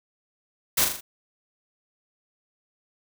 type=noise with echo; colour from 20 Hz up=white; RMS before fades=-21 dBFS; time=0.77-0.85 s; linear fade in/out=10 ms; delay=40 ms; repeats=4; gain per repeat=-5 dB; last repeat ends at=1.01 s; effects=none